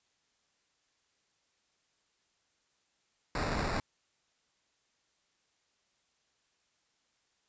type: noise with sample-and-hold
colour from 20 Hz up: pink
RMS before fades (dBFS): -33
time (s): 3.35-3.8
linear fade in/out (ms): 2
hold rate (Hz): 3150
effects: white hiss -75 dBFS RMS until 7.48 s + resampled to 16000 Hz